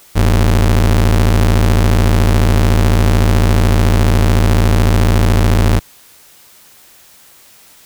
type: ring-modulated tone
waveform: 45% pulse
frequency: 69.7 Hz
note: C#2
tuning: 10 cents sharp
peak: -5 dBFS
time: 0.15-5.8 s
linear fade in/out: 20 ms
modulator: 27.9 Hz
effects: white hiss -44 dBFS RMS until 7.85 s